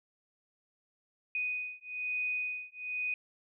sine beating tone pair, 2489 / 2490.1 Hz, D#7 / D#7, 0 / +1 cents, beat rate 1.1 Hz, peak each -36 / -36 dBFS, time 1.35-3.14 s, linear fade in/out 2 ms, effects none

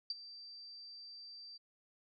sine tone with ADSR envelope, 4675 Hz, D8, 9 cents flat, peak -33 dBFS, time 0.1-1.58 s, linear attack 3 ms, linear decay 29 ms, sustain -16 dB, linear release 17 ms, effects none

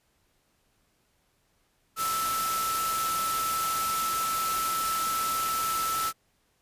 sine tone in noise, 1318.5 Hz, E6, in tune, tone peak -27 dBFS, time 1.96-6.13 s, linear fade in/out 50 ms, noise white, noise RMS -32 dBFS, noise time 1.96-6.13 s, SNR +2 dB, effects pink hiss -70 dBFS RMS until 6.61 s + resampled to 32000 Hz

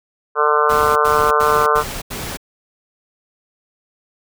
harmonic tone, 149.5 Hz, D3, 31 cents sharp, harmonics 3 / 4 / 5 / 6 / 7 / 8 / 9 / 10, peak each -18 / -23 / -26 / -25 / -18 / -18 / -20 / -24 dBFS, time 0.35-1.84 s, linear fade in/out 50 ms
pink noise bursts, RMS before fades -27 dBFS, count 5, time 0.69-2.372 s, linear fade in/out 10 ms, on 270 ms, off 83 ms
effects none

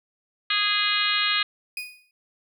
harmonic tone, 413.6 Hz, G#4, 7 cents flat, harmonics 3 / 4 / 5 / 6 / 7 / 8 / 9 / 10, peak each -29 / -29 / -29 / -29 / -29 / -29 / -29 / -29 dBFS, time 0.5-1.43 s, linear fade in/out 5 ms
35% pulse tone with exponential decay, 2479 Hz, D#7, 7 cents flat, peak -25 dBFS, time 1.77-2.11 s, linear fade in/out 2 ms, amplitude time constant 72 ms
effects none

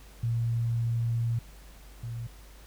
sine tone pair in turn, 116.54 / 117.1 Hz, A#2 / A#2, 0 / +8 cents, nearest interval unison, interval 8 cents, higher second, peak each -25 / -33 dBFS, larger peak first, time 0.23-1.39 / 2.03-2.27 s, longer first, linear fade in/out 5 ms, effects added 50 Hz sine -48 dBFS peak until 2.66 s + pink hiss -55 dBFS RMS until 2.66 s

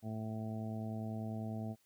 harmonic tone, 110 Hz, A2, in tune, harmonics 1 / 2 / 3 / 4 / 5 / 6 / 7, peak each -41 / -41 / -52 / -54 / -58 / -49 / -53 dBFS, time 0.02-1.76 s, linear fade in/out 50 ms, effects white hiss -73 dBFS RMS until 1.85 s

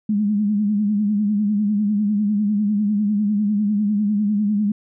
sine tone with vibrato, 207.7 Hz, G#3, in tune, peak -16 dBFS, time 0.09-4.72 s, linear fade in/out 5 ms, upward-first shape triangle, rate 10 Hz, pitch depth 80 cents each way, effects none

